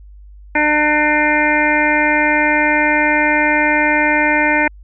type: harmonic tone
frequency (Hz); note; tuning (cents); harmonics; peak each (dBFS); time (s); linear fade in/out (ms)
300; D4; +37; 1 / 2 / 3 / 5 / 6 / 7 / 8; -19 / -21 / -18 / -20 / -19 / -18 / -20; 0.55-4.68; 5
effects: added 50 Hz sine -36 dBFS peak until 4.83 s